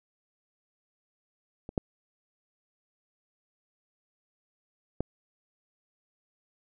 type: clicks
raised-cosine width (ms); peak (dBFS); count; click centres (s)
2; -26 / -13 / -15; 3; 1.691 / 1.778 / 5.006
effects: none